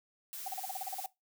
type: noise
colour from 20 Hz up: blue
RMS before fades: -43 dBFS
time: 0.33-1.06 s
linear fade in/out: 0 ms
type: tone bursts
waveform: sine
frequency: 765 Hz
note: G5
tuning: 42 cents flat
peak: -35 dBFS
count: 11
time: 0.46-1.062 s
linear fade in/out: 5 ms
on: 22 ms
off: 36 ms
effects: noise-tail reverb RT60 0.2 s tail -20 dB re dry